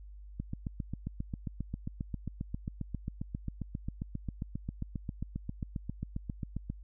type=click train; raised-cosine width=5 ms; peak=-23 dBFS; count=48; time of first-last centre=0.4-6.7 s; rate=7.46 Hz; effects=added 50 Hz sine -46 dBFS peak until 6.83 s